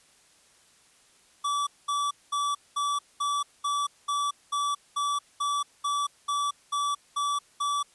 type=tone bursts; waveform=square; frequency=1153 Hz; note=D6; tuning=32 cents flat; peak=-26 dBFS; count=15; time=1.44-7.83 s; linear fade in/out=10 ms; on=230 ms; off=210 ms; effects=white hiss -60 dBFS RMS until 7.94 s + resampled to 24000 Hz